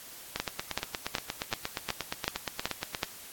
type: two click trains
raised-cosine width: 0.2 ms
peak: -14 / -11 dBFS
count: 23 / 8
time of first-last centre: 0.36-2.948 / 0.4-3.032 s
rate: 8.5 / 2.66 Hz
effects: white hiss -47 dBFS RMS until 3.32 s + AAC 64 kbps